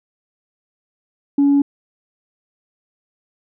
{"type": "tone", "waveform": "sine", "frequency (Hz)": 282.4, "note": "C#4", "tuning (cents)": 32, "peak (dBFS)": -9, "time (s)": [1.38, 1.62], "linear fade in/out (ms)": 5, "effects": ["tanh soft clip ceiling -8 dBFS"]}